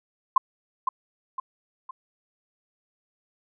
sine tone with echo, 1046.5 Hz, C6, in tune, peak -13 dBFS, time 0.36-0.38 s, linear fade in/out 5 ms, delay 510 ms, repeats 3, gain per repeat -7 dB, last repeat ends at 1.91 s, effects none

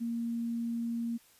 sine tone, 233.1 Hz, A#3, in tune, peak -31 dBFS, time 0-1.18 s, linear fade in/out 20 ms, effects white hiss -62 dBFS RMS until 1.39 s + resampled to 32000 Hz

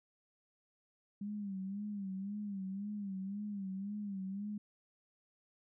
sine tone with vibrato, 199.1 Hz, G3, 27 cents sharp, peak -38 dBFS, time 1.21-4.58 s, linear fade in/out 5 ms, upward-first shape sine, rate 1.9 Hz, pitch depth 88 cents each way, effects none

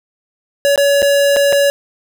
square tone with dropouts, 565 Hz, C#5, 33 cents sharp, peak -10 dBFS, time 0.65-1.7 s, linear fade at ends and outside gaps 0 ms, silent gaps 0.759-0.777 / 1.02-1.027 / 1.362-1.367 / 1.525-1.529 s, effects none

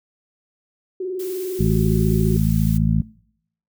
sine tone with vibrato, 370 Hz, F#4, in tune, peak -23 dBFS, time 1-2.37 s, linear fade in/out 5 ms, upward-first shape square, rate 20 Hz, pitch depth 45 cents each way
blue noise, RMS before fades -37 dBFS, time 1.19-2.78 s, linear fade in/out 10 ms
harmonic tone, 54.5 Hz, A1, 16 cents flat, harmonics 1 / 2 / 3 / 4, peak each -22 / -21 / -19 / -22 dBFS, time 1.59-3.02 s, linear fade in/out 10 ms
effects noise-tail reverb RT60 0.7 s tail -23 dB re dry

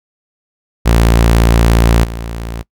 sawtooth tone with level steps, 57.1 Hz, A#1, 35 cents flat, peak -3 / -17 dBFS, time 0.85-2.63 s, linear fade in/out 20 ms, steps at 2.03 s, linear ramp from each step 20 ms, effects noise-tail reverb RT60 0.1 s tail -23 dB re dry

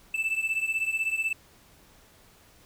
triangle beating tone pair, 2637 / 2653 Hz, E7 / E7, 0 / +10 cents, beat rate 16 Hz, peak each -26 / -29 dBFS, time 0.14-1.33 s, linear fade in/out 5 ms, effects pink hiss -57 dBFS RMS until 2.65 s

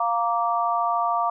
sine chord, Bb major, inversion second, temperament just, 699.2 / 932.3 / 1165.4 Hz, F5 / Bb5 / D6, +2 / 0 / -14 cents, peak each -24 / -26 / -24 dBFS, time 0-1.3 s, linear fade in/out 5 ms, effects none

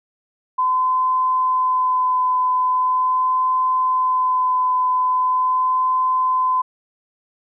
sine tone with vibrato, 1018 Hz, C6, 48 cents flat, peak -15 dBFS, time 0.58-6.62 s, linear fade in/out 10 ms, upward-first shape sine, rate 0.41 Hz, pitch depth 11 cents each way, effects none

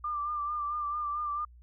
sine tone with vibrato, 1188 Hz, D6, 20 cents sharp, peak -30 dBFS, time 0.04-1.45 s, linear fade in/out 5 ms, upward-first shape sine, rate 4.5 Hz, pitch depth 37 cents each way, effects added 60 Hz sine -51 dBFS peak until 1.62 s

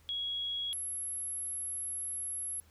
sine tone pair in turn, 3322 / 11174 Hz, G#7 / F9, 0 / 0 cents, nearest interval octave + major sixth, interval 2100 cents, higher second, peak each -33 / -35 dBFS, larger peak first, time 0.09-0.73 / 0.73-2.6 s, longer second, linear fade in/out 0 ms, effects added 80 Hz sine -61 dBFS peak until 2.7 s + pink hiss -66 dBFS RMS until 2.7 s

